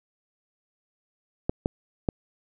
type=clicks; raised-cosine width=2 ms; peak=-10 dBFS; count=3; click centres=1.495 / 1.659 / 2.088 s; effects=none